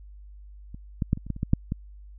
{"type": "clicks", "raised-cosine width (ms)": 5, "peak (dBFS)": [-28, -13, -9, -23, -28, -16, -26, -14, -6, -15], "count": 10, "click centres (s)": [0.745, 1.022, 1.131, 1.174, 1.266, 1.303, 1.364, 1.431, 1.534, 1.721], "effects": ["added 50 Hz sine -43 dBFS peak until 2.18 s"]}